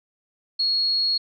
sine tone, 4316 Hz, C#8, 47 cents flat, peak -19 dBFS, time 0.59-1.18 s, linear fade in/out 10 ms, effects none

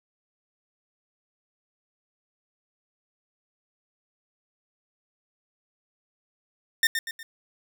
sawtooth tone with echo, 1817 Hz, A#6, 45 cents flat, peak -14 dBFS, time 6.83-6.87 s, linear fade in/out 2 ms, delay 120 ms, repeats 3, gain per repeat -7 dB, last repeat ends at 7.23 s, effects none

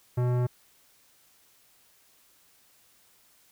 sine tone with tanh clipping, 123.47 Hz, B2, in tune, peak -25 dBFS, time 0.17-0.47 s, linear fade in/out 10 ms, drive 17 dB, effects white hiss -62 dBFS RMS until 3.51 s

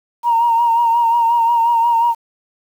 sine tone with vibrato, 932.3 Hz, A#5, in tune, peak -10 dBFS, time 0.23-2.15 s, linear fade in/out 50 ms, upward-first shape sine, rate 5.6 Hz, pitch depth 39 cents each way, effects tanh soft clip ceiling -6 dBFS + 7-bit

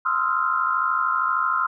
sine tone cluster, 1043 / 1264 / 1346 / 1399 Hz, C6 / D#6 / E6 / F6, -6 / +27 / +36 / +3 cents, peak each -25 dBFS, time 0.05-1.67 s, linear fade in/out 10 ms, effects none

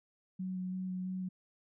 sine tone with vibrato, 185 Hz, F#3, in tune, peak -35 dBFS, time 0.39-1.29 s, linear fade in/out 10 ms, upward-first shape square, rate 3 Hz, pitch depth 10 cents each way, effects none

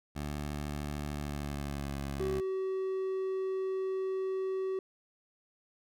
15% pulse tone with pitch glide, 73.5 to 69.7 Hz, D2 to C#2, +2 to +10 cents, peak -29 dBFS, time 0.15-2.41 s, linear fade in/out 20 ms, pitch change -92 cents, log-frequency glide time 1.14-1.99 s
triangle tone, 380 Hz, F#4, 46 cents sharp, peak -29 dBFS, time 2.2-4.79 s, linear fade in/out 2 ms
effects none

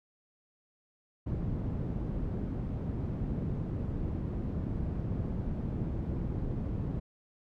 white low-pass noise, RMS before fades -34 dBFS, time 1.26-7 s, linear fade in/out 10 ms, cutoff 170 Hz, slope 12 dB/octave, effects none

